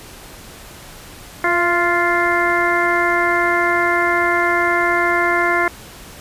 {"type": "harmonic tone with a mistuned harmonic", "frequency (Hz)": 349.2, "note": "F4", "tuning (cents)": 0, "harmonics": [1, 2, 3, 4, 5, 6], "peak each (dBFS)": [-21, -21, -21, -21, -21, -21], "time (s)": [1.44, 5.68], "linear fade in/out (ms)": 2, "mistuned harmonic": 2, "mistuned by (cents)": -31, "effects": ["pink hiss -38 dBFS RMS until 6.2 s", "resampled to 32000 Hz"]}